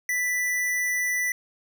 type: tone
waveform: square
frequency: 1979 Hz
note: B6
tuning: 3 cents sharp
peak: -24 dBFS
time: 0.09-1.32 s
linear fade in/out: 2 ms
effects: none